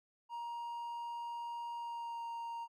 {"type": "tone with pitch glide", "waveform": "triangle", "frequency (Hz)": [942, 931.2], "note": ["A#5", "A#5"], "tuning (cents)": [18, -2], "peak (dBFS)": -38, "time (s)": [0.29, 2.68], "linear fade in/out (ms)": 50, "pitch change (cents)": -20, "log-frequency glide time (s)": [1.75, 2.24], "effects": []}